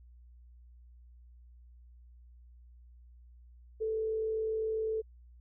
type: tone with frequency modulation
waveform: sine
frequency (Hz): 440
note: A4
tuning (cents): 0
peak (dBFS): -30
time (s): 3.8-5.02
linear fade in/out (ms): 20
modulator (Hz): 47.6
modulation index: 0.23
effects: added 60 Hz sine -53 dBFS peak until 5.4 s